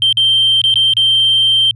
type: tone with dropouts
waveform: sine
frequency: 3139 Hz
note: G7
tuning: 2 cents sharp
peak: -7 dBFS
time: 0.02-1.71 s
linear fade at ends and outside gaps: 1 ms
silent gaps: 0.127-0.171 / 0.616-0.639 / 0.741-0.757 / 0.936-0.968 s
effects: tanh soft clip ceiling -5 dBFS + added 114 Hz sine -33 dBFS peak until 1.75 s